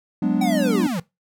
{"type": "chord", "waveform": "triangle", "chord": "G# half-diminished seventh", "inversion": "third", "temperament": "equal", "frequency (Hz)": [185, 207.7, 246.9, 293.7], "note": ["F#3", "G#3", "B3", "D4"], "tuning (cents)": [0, 0, 0, 0], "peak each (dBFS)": -21, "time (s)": [0.22, 0.87], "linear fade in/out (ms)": 5}
{"type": "linear sweep", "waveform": "square", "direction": "down", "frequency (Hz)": [777, 150.2], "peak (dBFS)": -23, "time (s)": [0.41, 1], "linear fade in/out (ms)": 5}
{"effects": ["noise-tail reverb RT60 0.2 s tail -21 dB re dry"]}